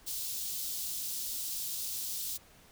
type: high-pass noise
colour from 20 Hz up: white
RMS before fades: -37 dBFS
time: 0.06-2.38 s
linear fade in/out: 20 ms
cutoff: 3600 Hz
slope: 24 dB/octave
effects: pink hiss -59 dBFS RMS until 2.71 s